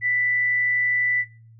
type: tone with amplitude modulation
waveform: sine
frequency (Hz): 1980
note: B6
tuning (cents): +4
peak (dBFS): -18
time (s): 0.01-1.25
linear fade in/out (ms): 50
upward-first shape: sine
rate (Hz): 132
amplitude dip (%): 25
effects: noise-tail reverb RT60 0.4 s tail -18 dB re dry + added 113 Hz sine -46 dBFS peak until 1.59 s